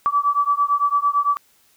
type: beating tone pair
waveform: sine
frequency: 1148 / 1156.9 Hz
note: D6 / D6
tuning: -40 / -26 cents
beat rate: 8.9 Hz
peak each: -19 / -19 dBFS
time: 0.06-1.37 s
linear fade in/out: 0 ms
effects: white hiss -58 dBFS RMS until 1.76 s